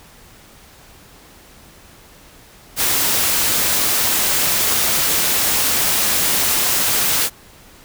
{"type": "noise", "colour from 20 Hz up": "white", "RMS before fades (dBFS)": -17, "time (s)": [2.76, 7.3], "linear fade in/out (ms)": 50, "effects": ["pink hiss -45 dBFS RMS until 7.84 s"]}